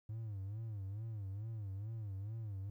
triangle tone with vibrato, 104.5 Hz, G#2, 11 cents sharp, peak -38 dBFS, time 0.09-2.7 s, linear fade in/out 5 ms, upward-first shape sine, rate 2.3 Hz, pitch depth 150 cents each way, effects tanh soft clip ceiling -34 dBFS + 13-bit

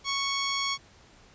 10% pulse tone, 1108.7 Hz, C#6, in tune, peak -18 dBFS, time 0.04-0.78 s, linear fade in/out 50 ms, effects pink hiss -56 dBFS RMS until 1.34 s + resampled to 16000 Hz

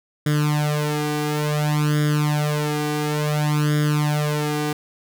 sawtooth tone with flanger, 149.7 Hz, D3, 33 cents sharp, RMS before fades -21 dBFS, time 0.26-4.73 s, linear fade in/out 5 ms, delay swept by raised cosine 0.58 to 2.58 ms, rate 0.57 Hz, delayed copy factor +0.95, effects none

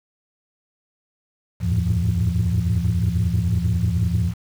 sine tone cluster, 80 / 90.2 / 106.3 / 112.5 / 171.7 Hz, D#2 / F#2 / G#2 / A2 / F3, +49 / -44 / +41 / +39 / -29 cents, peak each -23 dBFS, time 1.6-4.34 s, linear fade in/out 50 ms, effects tanh soft clip ceiling -11 dBFS + 7-bit

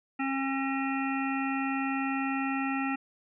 harmonic tone, 270 Hz, C#4, 45 cents flat, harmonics 1 / 3 / 5 / 7 / 9 / 10, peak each -30 / -35 / -37 / -38 / -40 / -40 dBFS, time 0.19-2.96 s, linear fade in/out 10 ms, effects none

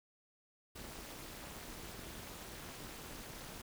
pink noise with amplitude modulation, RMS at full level -45 dBFS, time 0.75-3.62 s, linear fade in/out 10 ms, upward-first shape sine, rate 277 Hz, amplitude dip 90%, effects none

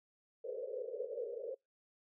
pink band-pass noise, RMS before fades -42 dBFS, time 0.44-1.55 s, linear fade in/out 10 ms, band 430 to 550 Hz, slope 96 dB/octave, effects noise-tail reverb RT60 0.2 s tail -26 dB re dry

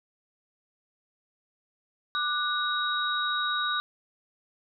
sine tone cluster, 1188 / 1473 / 3807 Hz, D6 / F#6 / A#7, +20 / -8 / +36 cents, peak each -30 dBFS, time 2.15-3.8 s, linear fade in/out 0 ms, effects none

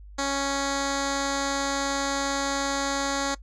10% pulse tone with low-pass filter, 277.2 Hz, C#4, in tune, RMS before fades -27 dBFS, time 0.18-3.35 s, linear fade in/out 10 ms, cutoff 6300 Hz, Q 2.8, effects noise-tail reverb RT60 0.1 s tail -21 dB re dry + added 50 Hz sine -42 dBFS peak until 3.42 s

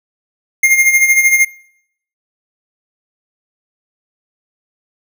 square tone with tremolo, 2122 Hz, C7, 24 cents sharp, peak -6 dBFS, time 0.63-1.45 s, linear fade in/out 5 ms, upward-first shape sine, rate 13 Hz, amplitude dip 60%, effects noise-tail reverb RT60 0.7 s tail -22 dB re dry

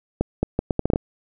accelerating click train, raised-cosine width 2 ms, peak -6 dBFS, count 9, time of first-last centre 0.21-0.959 s, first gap 220 ms, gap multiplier 0.73, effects none

